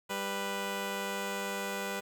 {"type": "tone pair together", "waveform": "10% pulse", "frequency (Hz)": [197.54, 493.9], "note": ["G3", "B4"], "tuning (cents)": [14, 0], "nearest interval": "octave + major third", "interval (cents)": 1586, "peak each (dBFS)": -28, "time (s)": [0.09, 2.01], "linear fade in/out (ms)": 20, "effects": ["9-bit"]}